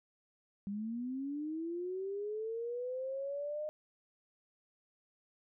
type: linear sweep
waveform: sine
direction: up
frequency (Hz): 196 to 614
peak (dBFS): -36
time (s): 0.67-3.69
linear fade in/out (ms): 0
effects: none